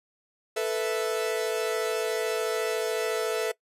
45% pulse chord, A suspended second, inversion none, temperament equal, 440 / 493.9 / 659.3 Hz, A4 / B4 / E5, 0 / 0 / 0 cents, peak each -28 / -32 / -32 dBFS, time 0.56-3.52 s, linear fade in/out 10 ms, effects noise-tail reverb RT60 0.1 s tail -21 dB re dry + resampled to 32000 Hz

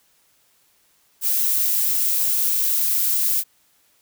violet noise, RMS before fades -20 dBFS, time 1.21-3.44 s, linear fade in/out 50 ms, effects white hiss -61 dBFS RMS until 4.01 s

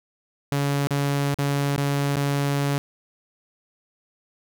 sawtooth tone with dropouts, 141.5 Hz, C#3, 36 cents sharp, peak -17 dBFS, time 0.52-2.78 s, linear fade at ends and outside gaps 0 ms, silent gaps 0.871-0.907 / 1.343-1.387 / 1.762-1.778 / 2.157-2.168 s, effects none

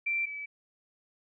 sine tone pair in turn, 2349 / 2298 Hz, D7 / D7, 0 / -38 cents, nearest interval unison, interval 38 cents, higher first, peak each -27 / -36 dBFS, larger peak first, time 0.06-0.26 / 0.26-0.46 s, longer neither, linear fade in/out 10 ms, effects none

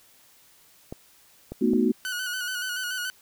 clicks, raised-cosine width 2 ms, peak -21 dBFS, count 3, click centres 0.925 / 1.52 / 1.735 s
sine chord, B dominant seventh, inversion third, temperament equal, 220 / 246.9 / 311.1 / 370 Hz, A3 / B3 / D#4 / F#4, 0 / 0 / 0 / 0 cents, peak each -24 / -23 / -27 / -25 dBFS, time 1.61-1.92 s, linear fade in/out 10 ms
sawtooth tone with vibrato, 1480 Hz, F#6, in tune, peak -25 dBFS, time 2.05-3.1 s, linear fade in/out 0 ms, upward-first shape square, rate 7 Hz, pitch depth 38 cents each way
effects white hiss -57 dBFS RMS until 3.21 s

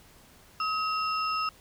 sine tone cluster, 1274 / 2746 / 5210 Hz, D#6 / F7 / E8, +41 / -30 / -21 cents, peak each -27 / -35 / -36 dBFS, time 0.6-1.49 s, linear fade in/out 2 ms, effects tanh soft clip ceiling -18 dBFS + pink hiss -56 dBFS RMS until 1.6 s

